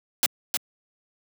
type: noise with echo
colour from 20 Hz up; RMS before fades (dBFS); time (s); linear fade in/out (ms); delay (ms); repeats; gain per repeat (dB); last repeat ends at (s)
white; -20; 0.23-0.26; 0; 310; 1; -5; 0.57
effects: high-pass 200 Hz 12 dB/octave